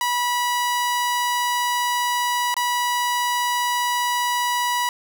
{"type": "tone with dropouts", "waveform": "sawtooth", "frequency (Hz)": 975, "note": "B5", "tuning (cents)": -23, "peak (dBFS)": -16, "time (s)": [0.01, 4.89], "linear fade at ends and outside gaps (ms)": 1, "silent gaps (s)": [2.542, 2.566], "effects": []}